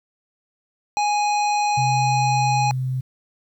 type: harmonic tone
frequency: 830.6 Hz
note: G#5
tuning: in tune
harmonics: 1 / 3 / 5 / 7 / 9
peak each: -18 / -28 / -32 / -35 / -37 dBFS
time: 0.97-2.71 s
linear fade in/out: 0 ms
type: tone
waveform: sine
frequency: 129.2 Hz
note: C3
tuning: 21 cents flat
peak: -21 dBFS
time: 1.77-3.01 s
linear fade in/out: 10 ms
effects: 9-bit